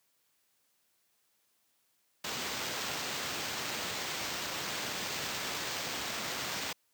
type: noise with sample-and-hold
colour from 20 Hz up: violet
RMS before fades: -37 dBFS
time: 2.24-6.73 s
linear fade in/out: 5 ms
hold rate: 11025 Hz
effects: white hiss -74 dBFS RMS until 6.93 s + high-pass 100 Hz 12 dB/octave